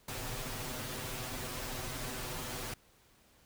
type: noise with comb filter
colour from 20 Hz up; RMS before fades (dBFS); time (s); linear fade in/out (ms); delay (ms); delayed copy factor
pink; -40; 0.08-2.74; 5; 7.9; +0.95
effects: pink hiss -65 dBFS RMS until 3.45 s